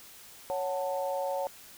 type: chord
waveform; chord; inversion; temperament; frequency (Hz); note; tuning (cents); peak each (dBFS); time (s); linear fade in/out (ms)
sine; F# minor; second; just; 555 / 740 / 888; C#5 / F#5 / A5; +2 / 0 / +16; -31 / -36 / -36; 0.5-1.47; 0
effects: white hiss -51 dBFS RMS until 1.77 s